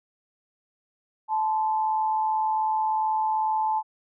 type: tone pair together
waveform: sine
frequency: 871 / 1033.6 Hz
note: A5 / C6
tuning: -18 / -21 cents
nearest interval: minor third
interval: 297 cents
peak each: -22 / -33 dBFS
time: 1.28-3.83 s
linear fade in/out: 50 ms
effects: none